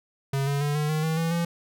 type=tone with pitch steps; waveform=square; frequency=137.1 / 141.36 / 145.76 / 150.29 / 154.96 / 159.78 / 164.74 / 169.87 Hz; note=C#3 / C#3 / D3 / D3 / D#3 / D#3 / E3 / F3; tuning=-19 / +34 / -13 / +40 / -7 / +46 / -1 / -48 cents; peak=-24 dBFS; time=0.33-1.45 s; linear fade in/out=5 ms; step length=140 ms; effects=none